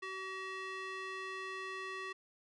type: tone with band-pass filter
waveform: square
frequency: 380 Hz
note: F#4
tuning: 46 cents sharp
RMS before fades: -43 dBFS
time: 0.02-2.13 s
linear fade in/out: 10 ms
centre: 1900 Hz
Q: 1.3
effects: resampled to 24000 Hz